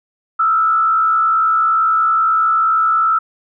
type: tone with frequency modulation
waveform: sine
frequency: 1318.5 Hz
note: E6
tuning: in tune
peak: -11 dBFS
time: 0.39-3.19 s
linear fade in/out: 10 ms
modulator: 65.3 Hz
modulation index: 0.63
effects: none